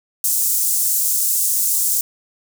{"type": "high-pass noise", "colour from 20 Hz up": "pink", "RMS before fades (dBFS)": -18, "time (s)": [0.24, 2.01], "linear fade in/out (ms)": 2, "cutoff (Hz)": 7200, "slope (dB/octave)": 24, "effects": []}